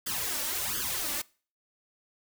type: noise with flanger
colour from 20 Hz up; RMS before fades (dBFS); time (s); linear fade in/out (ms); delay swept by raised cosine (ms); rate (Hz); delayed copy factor
white; -32; 0.06-1.22; 10; 0.61 to 3.51; 1.4; +1
effects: noise-tail reverb RT60 0.4 s tail -23 dB re dry

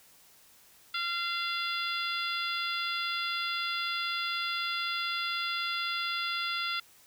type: harmonic tone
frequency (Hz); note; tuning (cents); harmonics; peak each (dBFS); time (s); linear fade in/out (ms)
689; F5; -24; 2 / 3 / 4 / 5 / 6 / 7; -34 / -38 / -38 / -36 / -42 / -41; 0.94-6.8; 5
effects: white hiss -59 dBFS RMS until 7.06 s

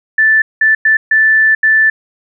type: tone bursts at uneven times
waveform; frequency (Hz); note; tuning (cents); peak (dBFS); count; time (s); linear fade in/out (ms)
sine; 1759; A6; -1; -6; 5; 0.18-0.42 / 0.61-0.75 / 0.85-0.97 / 1.11-1.55 / 1.63-1.9; 5
effects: none

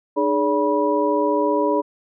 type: tone cluster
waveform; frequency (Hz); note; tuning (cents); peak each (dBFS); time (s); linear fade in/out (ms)
sine; 302.7 / 417.4 / 572 / 975; D#4 / G#4 / D5 / B5; -48 / +9 / -46 / -23; -22; 0.16-1.82; 20
effects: none

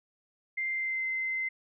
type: tone with pitch glide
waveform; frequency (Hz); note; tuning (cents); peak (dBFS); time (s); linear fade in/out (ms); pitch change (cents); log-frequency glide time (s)
sine; 2093 to 2068; C7 to C7; 0 to -21; -29; 0.57-1.49; 10; -21; 0.7-1.05
effects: none

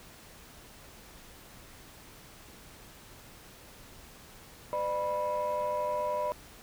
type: tone cluster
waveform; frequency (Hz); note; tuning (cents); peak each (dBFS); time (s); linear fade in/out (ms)
sine; 506 / 599 / 982; B4 / D5 / B5; +42 / +34 / -10; -37 / -30 / -31; 4.73-6.32; 0
effects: tanh soft clip ceiling -24 dBFS + pink hiss -52 dBFS RMS until 6.62 s

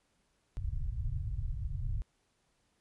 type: low-pass noise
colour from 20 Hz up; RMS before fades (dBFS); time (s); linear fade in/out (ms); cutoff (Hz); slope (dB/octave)
pink; -35; 0.57-2.02; 0; 140; 96
effects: pink hiss -75 dBFS RMS until 2.8 s + resampled to 24000 Hz

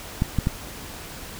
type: clicks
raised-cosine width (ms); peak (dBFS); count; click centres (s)
5; -8; 3; 0.221 / 0.387 / 0.471
effects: pink hiss -38 dBFS RMS until 1.39 s

